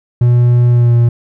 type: tone with pitch glide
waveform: triangle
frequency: 121.3 to 118.67 Hz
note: B2 to A#2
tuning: -31 to +31 cents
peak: -4 dBFS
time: 0.21-1.09 s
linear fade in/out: 5 ms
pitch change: -38 cents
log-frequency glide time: 0.69-0.95 s
effects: none

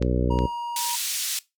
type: harmonic tone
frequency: 61.7 Hz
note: B1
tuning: 1 cent flat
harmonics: 1 / 2 / 3 / 4 / 5 / 6 / 7 / 8 / 9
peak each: -24 / -27 / -29 / -30 / -31 / -32 / -32 / -33 / -34 dBFS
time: 0-0.47 s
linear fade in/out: 10 ms
type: clicks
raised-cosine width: 0.2 ms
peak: -17 dBFS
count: 2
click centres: 0.025 / 0.389 s
type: tone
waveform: triangle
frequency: 948 Hz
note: A#5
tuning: 29 cents sharp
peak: -25 dBFS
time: 0.3-0.96 s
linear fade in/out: 10 ms
type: band-pass noise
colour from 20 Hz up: white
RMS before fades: -28 dBFS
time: 0.76-1.39 s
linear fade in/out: 2 ms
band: 3000 to 9700 Hz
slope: 12 dB/octave
effects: noise-tail reverb RT60 0.2 s tail -20 dB re dry

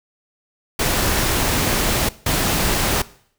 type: noise bursts at uneven times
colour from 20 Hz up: pink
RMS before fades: -19 dBFS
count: 2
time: 0.79-2.09 / 2.26-3.02 s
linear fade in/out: 5 ms
effects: noise-tail reverb RT60 0.6 s tail -19 dB re dry

